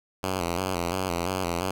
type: tone with vibrato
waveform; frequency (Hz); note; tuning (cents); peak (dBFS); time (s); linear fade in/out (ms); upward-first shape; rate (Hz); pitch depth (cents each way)
5% pulse; 89.8; F2; +49; -15; 0.23-1.71; 5; square; 2.9; 77
effects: none